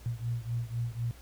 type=beating tone pair; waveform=sine; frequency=116.54 / 120.54 Hz; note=A#2 / B2; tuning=0 / -42 cents; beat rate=4 Hz; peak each=-33 / -35 dBFS; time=0.06-1.11 s; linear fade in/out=0 ms; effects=added 60 Hz sine -50 dBFS peak until 1.21 s + pink hiss -56 dBFS RMS until 1.21 s